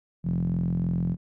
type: tone with band-pass filter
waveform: sawtooth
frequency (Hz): 43.26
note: F1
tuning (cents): -16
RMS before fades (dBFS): -26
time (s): 0.23-1.17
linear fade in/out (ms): 50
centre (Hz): 160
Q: 9.6
effects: none